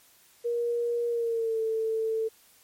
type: tone with pitch glide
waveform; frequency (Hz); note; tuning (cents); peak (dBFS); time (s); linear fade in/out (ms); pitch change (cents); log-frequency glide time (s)
sine; 473.8 to 444.6; A#4 to A4; +28 to +18; -25; 0.44-2.29; 20; -110; 1.08-1.6
effects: white hiss -59 dBFS RMS until 2.63 s + MP3 64 kbps